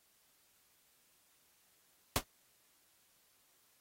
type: noise with exponential decay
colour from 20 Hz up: pink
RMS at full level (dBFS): -26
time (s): 2.16-2.24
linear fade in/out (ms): 0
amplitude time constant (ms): 16
effects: white hiss -71 dBFS RMS until 3.8 s + AAC 48 kbps